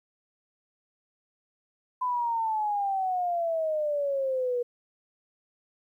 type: exponential sweep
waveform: sine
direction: down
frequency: 1012 to 480.3 Hz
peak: -25 dBFS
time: 2.01-4.63 s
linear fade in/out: 10 ms
effects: 11-bit